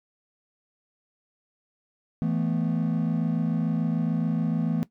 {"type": "chord", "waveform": "triangle", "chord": "E suspended fourth", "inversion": "none", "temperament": "equal", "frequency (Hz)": [164.81, 220, 246.9], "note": ["E3", "A3", "B3"], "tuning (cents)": [0, 0, 0], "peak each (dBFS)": [-23, -25, -27], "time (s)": [2.22, 4.83], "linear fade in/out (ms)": 0, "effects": ["noise-tail reverb RT60 0.1 s tail -17 dB re dry", "tanh soft clip ceiling -15 dBFS"]}